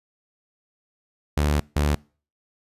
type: tone pair in turn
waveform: sawtooth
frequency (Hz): 73.8 / 73.53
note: D2 / D2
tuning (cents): +9 / +3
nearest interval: unison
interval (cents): 6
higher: first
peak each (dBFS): -15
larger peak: neither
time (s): 1.37-1.6 / 1.76-1.95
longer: first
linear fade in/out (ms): 5
effects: noise-tail reverb RT60 0.4 s tail -25 dB re dry + resampled to 32000 Hz